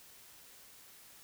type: silence
effects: white hiss -57 dBFS RMS until 1.23 s